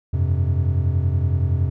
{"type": "chord", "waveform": "triangle", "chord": "F suspended second", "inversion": "none", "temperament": "equal with one note detuned", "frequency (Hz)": [87.31, 98, 130.28], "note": ["F2", "G2", "C3"], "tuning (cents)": [0, 0, -7], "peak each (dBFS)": [-17, -22, -21], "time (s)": [0.13, 1.7], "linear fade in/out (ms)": 10, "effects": []}